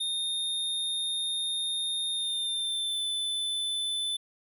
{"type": "tone with pitch glide", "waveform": "square", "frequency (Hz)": [3665, 3514], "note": ["A#7", "A7"], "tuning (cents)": [-30, -3], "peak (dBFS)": -29, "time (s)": [0, 4.17], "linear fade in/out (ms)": 10, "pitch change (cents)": -73, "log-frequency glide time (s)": [2.11, 3.06], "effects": []}